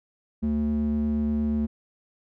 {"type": "tone with band-pass filter", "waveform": "square", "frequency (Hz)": 74.3, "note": "D2", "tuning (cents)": 21, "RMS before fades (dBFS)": -25, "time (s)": [0.42, 1.67], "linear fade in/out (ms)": 20, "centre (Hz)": 190, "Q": 7.3, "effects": []}